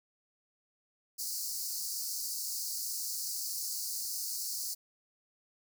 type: high-pass noise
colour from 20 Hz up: pink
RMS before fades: -37 dBFS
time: 1.18-4.75 s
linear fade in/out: 20 ms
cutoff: 4400 Hz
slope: 96 dB/octave
effects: none